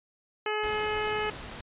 harmonic tone, 425.5 Hz, G#4, 42 cents sharp, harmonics 1 / 2 / 3 / 4 / 5 / 6 / 7, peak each -31 / -34 / -36 / -37 / -38 / -39 / -39 dBFS, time 0.46-1.3 s, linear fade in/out 2 ms
pink noise, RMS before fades -41 dBFS, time 0.63-1.61 s, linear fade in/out 5 ms
effects resampled to 8000 Hz

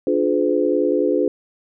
sine chord, D diminished seventh, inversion none, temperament just, 293.7 / 352.4 / 422.9 / 507.5 Hz, D4 / F4 / Ab4 / Cb5, 0 / +16 / +31 / +47 cents, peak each -21 dBFS, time 0.07-1.28 s, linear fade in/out 2 ms, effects none

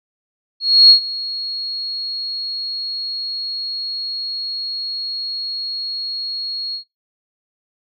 sine tone with ADSR envelope, 4307 Hz, C8, 49 cents sharp, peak -3 dBFS, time 0.6-6.84 s, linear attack 300 ms, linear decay 97 ms, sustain -19 dB, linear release 98 ms, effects noise-tail reverb RT60 0.2 s tail -19 dB re dry

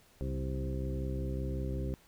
harmonic tone with a mistuned harmonic, 65.41 Hz, C2, in tune, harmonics 1 / 2 / 3 / 4 / 5 / 6 / 8, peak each -35 / -38 / -44 / -44 / -45 / -44 / -46 dBFS, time 0.21-1.94 s, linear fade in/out 0 ms, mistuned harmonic 2, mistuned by +45 cents, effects pink hiss -63 dBFS RMS until 2.07 s

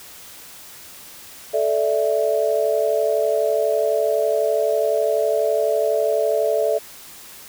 sine chord, A suspended fourth, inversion none, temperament equal with one note detuned, 437.2 / 587.3 / 659.3 Hz, A4 / D5 / E5, -11 / 0 / 0 cents, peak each -21 dBFS, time 1.53-6.79 s, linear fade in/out 20 ms, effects white hiss -41 dBFS RMS until 7.48 s

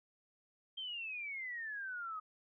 sine exponential sweep, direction down, 3186 to 1244.5 Hz, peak -40 dBFS, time 0.77-2.2 s, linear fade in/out 10 ms, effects none

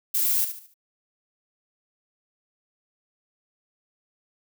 violet noise with echo, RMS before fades -23 dBFS, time 0.14-0.45 s, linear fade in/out 10 ms, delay 73 ms, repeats 4, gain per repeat -9 dB, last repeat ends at 0.742 s, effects none

